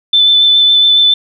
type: tone with vibrato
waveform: sine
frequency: 3520 Hz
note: A7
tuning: in tune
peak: -5 dBFS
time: 0.13-1.14 s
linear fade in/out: 5 ms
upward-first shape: sine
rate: 7.2 Hz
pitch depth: 14 cents each way
effects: none